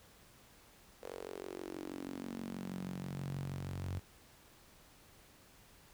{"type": "tone with high-pass filter sweep", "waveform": "sawtooth", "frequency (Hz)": 46.25, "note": "F#1", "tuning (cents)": 0, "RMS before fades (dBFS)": -43, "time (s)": [1.02, 4], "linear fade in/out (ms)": 20, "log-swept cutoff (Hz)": [490, 95], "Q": 4.5, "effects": ["pink hiss -62 dBFS RMS until 5.93 s"]}